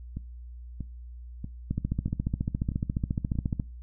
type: two click trains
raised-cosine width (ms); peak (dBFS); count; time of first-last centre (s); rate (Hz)
5; -15 / -22; 28 / 6; 1.71-3.598 / 0.17-3.355; 14.3 / 1.57
effects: noise-tail reverb RT60 0.3 s tail -21 dB re dry + added 60 Hz sine -40 dBFS peak until 3.82 s